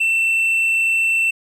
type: tone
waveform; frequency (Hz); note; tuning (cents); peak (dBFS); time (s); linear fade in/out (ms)
triangle; 2683; E7; +30; -13; 0-1.31; 10
effects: resampled to 32000 Hz + 9-bit